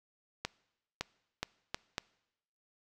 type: accelerating click train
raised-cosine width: 0.2 ms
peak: -16 dBFS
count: 5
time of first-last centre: 0.45-1.981 s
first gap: 560 ms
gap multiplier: 0.75
effects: noise-tail reverb RT60 0.9 s tail -23 dB re dry